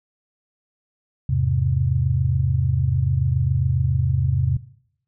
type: chord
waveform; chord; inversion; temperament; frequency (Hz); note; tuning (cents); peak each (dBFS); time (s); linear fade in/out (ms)
sine; E augmented; none; equal with one note detuned; 83.17 / 103.83 / 130.81; E2 / G#2 / B#2; +16 / 0 / 0; -23 / -25 / -19; 1.29-4.57; 5
effects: noise-tail reverb RT60 0.7 s tail -19 dB re dry